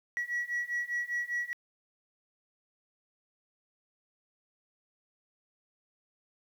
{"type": "beating tone pair", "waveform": "sine", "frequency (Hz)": [1926, 1931], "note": ["B6", "B6"], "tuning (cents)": [-44, -39], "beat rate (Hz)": 5, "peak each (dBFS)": [-33, -32], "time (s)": [0.17, 1.53], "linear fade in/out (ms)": 0, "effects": ["tanh soft clip ceiling -27 dBFS", "10-bit"]}